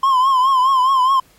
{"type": "tone with vibrato", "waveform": "triangle", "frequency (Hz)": 1046.5, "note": "C6", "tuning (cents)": 0, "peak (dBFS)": -9, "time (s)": [0.03, 1.2], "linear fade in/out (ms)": 5, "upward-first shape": "triangle", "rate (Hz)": 4.8, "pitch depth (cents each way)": 95, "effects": ["pink hiss -52 dBFS RMS until 1.38 s", "MP3 64 kbps"]}